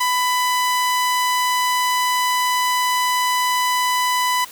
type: tone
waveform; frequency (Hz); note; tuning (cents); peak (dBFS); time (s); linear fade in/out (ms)
sawtooth; 997; B5; +16; -13; 0-4.45; 10
effects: white hiss -40 dBFS RMS until 4.51 s